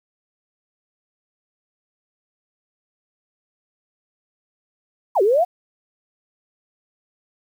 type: exponential two-way sweep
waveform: sine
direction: down then up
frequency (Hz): 1107 to 370 to 753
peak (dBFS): -13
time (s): 5.15-5.45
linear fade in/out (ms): 20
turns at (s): 5.22
effects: 8-bit